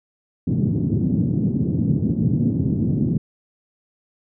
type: band-pass noise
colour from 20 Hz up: pink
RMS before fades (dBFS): -20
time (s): 0.47-3.18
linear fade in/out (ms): 5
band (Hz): 110 to 270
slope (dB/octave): 24
effects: none